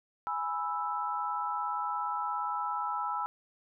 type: chord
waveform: sine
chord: E major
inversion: first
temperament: equal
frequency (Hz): 830.6 / 987.8 / 1318.5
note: G#5 / B5 / E6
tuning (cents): 0 / 0 / 0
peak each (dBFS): -36 / -35 / -34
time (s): 0.27-3.26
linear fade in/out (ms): 0
effects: none